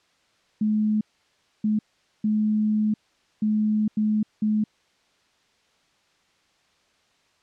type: tone bursts at uneven times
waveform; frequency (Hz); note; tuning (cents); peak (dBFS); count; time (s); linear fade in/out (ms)
sine; 213.6; G#3; +49; -19; 6; 0.61-1.01 / 1.64-1.79 / 2.24-2.94 / 3.42-3.88 / 3.97-4.23 / 4.42-4.64; 5
effects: white hiss -64 dBFS RMS until 7.42 s + low-pass 5000 Hz 12 dB/octave